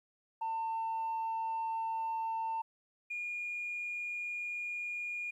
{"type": "tone pair in turn", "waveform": "sine", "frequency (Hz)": [899, 2429], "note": ["A5", "D#7"], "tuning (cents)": [37, -42], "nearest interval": "octave + perfect fourth", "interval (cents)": 1721, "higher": "second", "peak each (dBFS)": [-31, -35], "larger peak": "first", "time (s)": [[0.41, 2.62], [3.1, 5.31]], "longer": "neither", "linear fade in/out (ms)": 10, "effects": ["tanh soft clip ceiling -31 dBFS", "12-bit"]}